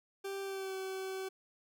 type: tone with pitch glide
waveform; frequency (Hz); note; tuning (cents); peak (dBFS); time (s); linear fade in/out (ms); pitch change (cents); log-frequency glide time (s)
40% pulse; 392 to 381.1; G4 to G4; 0 to -49; -37; 0.24-1.29; 10; -49; 0.42-0.75
effects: none